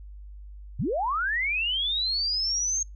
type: linear sweep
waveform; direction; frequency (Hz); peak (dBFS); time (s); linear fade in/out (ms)
sine; up; 84.9 to 6500; -24; 0.79-2.83; 5
effects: noise-tail reverb RT60 0.2 s tail -26 dB re dry + added 50 Hz sine -40 dBFS peak until 2.95 s